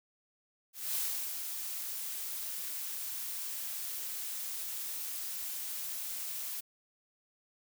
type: noise with ADSR envelope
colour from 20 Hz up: blue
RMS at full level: -33 dBFS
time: 0.73-6.61 s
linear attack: 220 ms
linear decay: 360 ms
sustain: -6 dB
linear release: 13 ms
effects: none